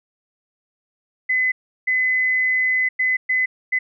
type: tone bursts at uneven times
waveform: sine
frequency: 2025 Hz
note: B6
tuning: 43 cents sharp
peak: -16 dBFS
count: 5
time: 1.29-1.52 / 1.87-2.89 / 2.99-3.17 / 3.29-3.46 / 3.72-3.79 s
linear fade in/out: 10 ms
effects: none